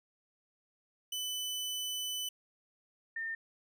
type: tone pair in turn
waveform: sawtooth / sine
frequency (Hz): 3000 / 1812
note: F#7 / A#6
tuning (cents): +23 / -50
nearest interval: major sixth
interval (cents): 873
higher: first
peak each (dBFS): -32 / -35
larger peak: first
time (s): 1.12-2.29 / 3.16-3.35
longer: first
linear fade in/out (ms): 5
effects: none